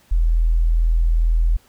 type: tone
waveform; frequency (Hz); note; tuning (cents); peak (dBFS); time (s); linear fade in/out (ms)
sine; 41.15; E1; -2; -13; 0.11-1.57; 10
effects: pink hiss -55 dBFS RMS until 1.68 s